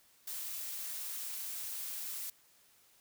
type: noise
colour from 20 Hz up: blue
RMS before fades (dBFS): -41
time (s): 0.27-2.3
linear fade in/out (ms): 5
effects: white hiss -66 dBFS RMS until 3 s